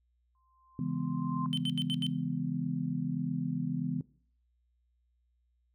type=tone with exponential growth; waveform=sine; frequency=1045 Hz; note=C6; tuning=2 cents flat; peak=-34 dBFS; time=0.35-1.46 s; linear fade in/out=1 ms; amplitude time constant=240 ms
type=chord; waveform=sine; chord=C# minor seventh; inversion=none; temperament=just; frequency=138.59 / 166.31 / 207.9 / 249.5 Hz; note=C#3 / E3 / G#3 / B3; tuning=0 / +16 / +2 / +18 cents; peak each=-37 / -35 / -39 / -35 dBFS; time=0.79-4.01 s; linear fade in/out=2 ms
type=tone bursts; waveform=triangle; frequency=3074 Hz; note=G7; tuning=35 cents flat; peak=-30 dBFS; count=5; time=1.53-2.066 s; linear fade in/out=0 ms; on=44 ms; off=79 ms
effects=noise-tail reverb RT60 0.5 s tail -20 dB re dry + added 60 Hz sine -70 dBFS peak until 5.74 s